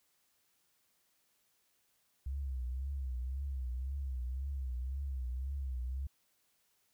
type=tone with vibrato; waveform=sine; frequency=65.41 Hz; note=C2; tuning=in tune; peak=-35 dBFS; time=2.26-6.07 s; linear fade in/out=5 ms; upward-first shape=triangle; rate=1.9 Hz; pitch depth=130 cents each way; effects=white hiss -75 dBFS RMS until 6.93 s